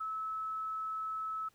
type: tone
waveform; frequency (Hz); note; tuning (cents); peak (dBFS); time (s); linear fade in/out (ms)
sine; 1300; E6; -24; -35; 0-1.49; 10
effects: pink hiss -69 dBFS RMS until 1.54 s